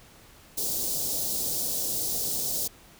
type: band-stop noise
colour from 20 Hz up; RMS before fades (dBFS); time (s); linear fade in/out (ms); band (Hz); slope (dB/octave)
white; -29; 0.57-2.68; 10; 660 to 4300; 24
effects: pink hiss -53 dBFS RMS until 2.99 s